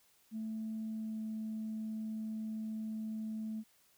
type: tone with pitch glide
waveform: sine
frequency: 220 to 218.7 Hz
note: A3 to A3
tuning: 0 to -10 cents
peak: -36 dBFS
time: 0.31-3.64 s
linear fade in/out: 50 ms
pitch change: -10 cents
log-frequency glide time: 0.85-1.22 s
effects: tanh soft clip ceiling -33 dBFS + white hiss -69 dBFS RMS until 3.97 s